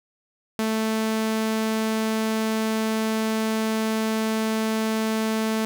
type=tone; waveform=sawtooth; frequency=220.2 Hz; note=A3; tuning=2 cents sharp; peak=-18 dBFS; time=0.59-5.65 s; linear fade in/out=0 ms; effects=none